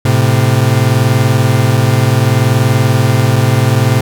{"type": "tone pair together", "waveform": "40% pulse", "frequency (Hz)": [109.34, 130], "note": ["A2", "C3"], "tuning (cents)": [-10, -11], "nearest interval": "minor third", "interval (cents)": 299, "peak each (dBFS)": -10, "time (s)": [0.05, 4.01], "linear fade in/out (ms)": 5, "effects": []}